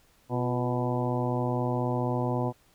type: harmonic tone with a mistuned harmonic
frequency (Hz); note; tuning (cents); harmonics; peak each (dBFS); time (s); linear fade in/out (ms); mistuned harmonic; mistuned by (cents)
124.1; B2; +9; 1 / 2 / 3 / 4 / 5 / 6 / 7 / 8; -29 / -32 / -34 / -35 / -36 / -37 / -37 / -38; 0.29-2.53; 50; 3; -69
effects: pink hiss -63 dBFS RMS until 2.74 s